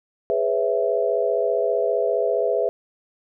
sine chord, C# minor seventh, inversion second, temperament equal with one note detuned, 415.3 / 499.3 / 554.4 / 659.3 Hz, G#4 / B4 / C#5 / E5, 0 / +19 / 0 / 0 cents, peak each -24 / -23 / -28 / -23 dBFS, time 0.3-2.69 s, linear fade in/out 0 ms, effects none

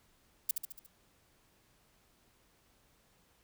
violet noise with echo, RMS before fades -29 dBFS, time 0.49-0.51 s, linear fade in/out 5 ms, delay 71 ms, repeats 5, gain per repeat -5 dB, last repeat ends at 0.865 s, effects pink hiss -69 dBFS RMS until 3.43 s

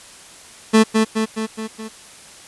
30% pulse tone with echo, 220 Hz, A3, in tune, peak -6 dBFS, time 0.73-0.84 s, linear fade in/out 20 ms, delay 210 ms, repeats 5, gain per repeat -4 dB, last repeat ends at 1.89 s, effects white hiss -42 dBFS RMS until 2.47 s + resampled to 24000 Hz

